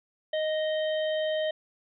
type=harmonic tone; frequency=622.3 Hz; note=D#5; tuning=in tune; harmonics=1 / 3 / 5 / 6; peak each=-26 / -38 / -37 / -45 dBFS; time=0.33-1.51 s; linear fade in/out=5 ms; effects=none